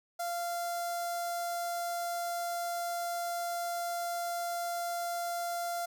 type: tone with notch filter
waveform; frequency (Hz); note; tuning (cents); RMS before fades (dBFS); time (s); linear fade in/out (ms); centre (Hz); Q
sawtooth; 692; F5; -16; -35; 0.19-5.86; 10; 2600; 0.66
effects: none